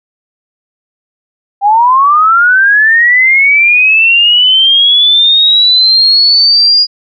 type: linear sweep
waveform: sine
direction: up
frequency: 784 to 4887 Hz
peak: -3 dBFS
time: 1.61-6.87 s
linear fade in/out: 50 ms
effects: MP3 96 kbps